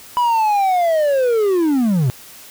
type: linear sweep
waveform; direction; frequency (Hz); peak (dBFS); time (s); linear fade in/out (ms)
triangle; down; 990 to 116.5; -11; 0.17-2.1; 0
effects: white hiss -40 dBFS RMS until 2.5 s